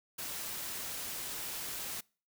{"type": "noise", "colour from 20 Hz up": "white", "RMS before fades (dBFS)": -40, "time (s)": [0.18, 2.01], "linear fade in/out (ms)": 10, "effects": ["noise-tail reverb RT60 0.4 s tail -26 dB re dry"]}